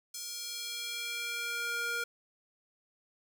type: tone with high-pass filter sweep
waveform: square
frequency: 471.1 Hz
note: A#4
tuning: 18 cents sharp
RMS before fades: -37 dBFS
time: 0.14-2.04 s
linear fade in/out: 5 ms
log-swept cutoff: 5700 to 1100 Hz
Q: 1.5
effects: 11-bit